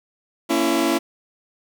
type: chord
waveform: sawtooth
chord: A# diminished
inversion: none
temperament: just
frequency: 233.1 / 279.7 / 335.6 Hz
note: A#3 / C#4 / E4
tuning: 0 / +16 / +31 cents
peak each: -22 / -18 / -16 dBFS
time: 0.49-0.99 s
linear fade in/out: 20 ms
effects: 8-bit